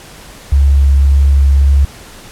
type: tone with vibrato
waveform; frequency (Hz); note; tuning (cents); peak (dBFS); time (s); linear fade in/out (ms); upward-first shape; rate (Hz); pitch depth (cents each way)
sine; 69.3; C#2; 0; -5; 0.52-1.85; 5; sine; 1.8; 9
effects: pink hiss -35 dBFS RMS until 2.31 s + low-pass 12000 Hz 12 dB/octave